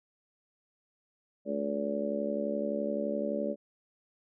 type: harmonic tone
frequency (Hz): 71.7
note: D2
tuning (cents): -41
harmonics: 3 / 4 / 5 / 6 / 7 / 8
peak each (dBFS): -35 / -38 / -41 / -38 / -43 / -33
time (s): 1.45-3.56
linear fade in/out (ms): 50
effects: none